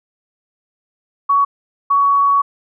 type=tone bursts at uneven times; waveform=sine; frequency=1123 Hz; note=C#6; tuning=22 cents sharp; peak=-10 dBFS; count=2; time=1.29-1.45 / 1.9-2.42 s; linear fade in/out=10 ms; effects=none